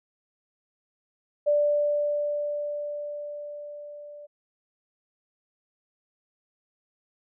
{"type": "tone with level ramp", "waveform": "sine", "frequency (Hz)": 587.3, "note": "D5", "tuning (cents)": 0, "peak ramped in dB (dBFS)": [-18, -41], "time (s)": [1.46, 4.27], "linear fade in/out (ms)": 20, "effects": []}